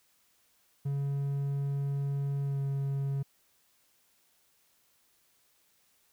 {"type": "tone with pitch glide", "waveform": "triangle", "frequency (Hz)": [140, 138.23], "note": ["C#3", "C#3"], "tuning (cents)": [18, -5], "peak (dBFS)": -27, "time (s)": [0.85, 3.23], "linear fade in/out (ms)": 10, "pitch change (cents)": -23, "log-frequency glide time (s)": [2.44, 2.59], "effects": ["white hiss -69 dBFS RMS until 6.12 s"]}